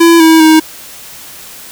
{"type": "tone with pitch steps", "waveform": "square", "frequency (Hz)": [335.6, 322.5, 315.8], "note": ["E4", "E4", "D#4"], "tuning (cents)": [31, -38, 26], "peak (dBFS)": -3, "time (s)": [0, 0.6], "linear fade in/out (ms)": 10, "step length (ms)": 200, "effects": ["white hiss -31 dBFS RMS until 1.71 s"]}